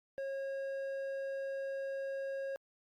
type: tone with hard clipping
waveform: sine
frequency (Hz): 544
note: C#5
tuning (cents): -33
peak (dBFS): -38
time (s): 0.18-2.56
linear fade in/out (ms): 0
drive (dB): 6
effects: Opus 48 kbps